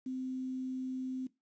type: tone with quantisation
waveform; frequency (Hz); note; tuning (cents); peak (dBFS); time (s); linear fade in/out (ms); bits
sine; 258.7; C4; -19; -35; 0.06-1.27; 5; 10
effects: noise-tail reverb RT60 0.2 s tail -18 dB re dry + resampled to 16000 Hz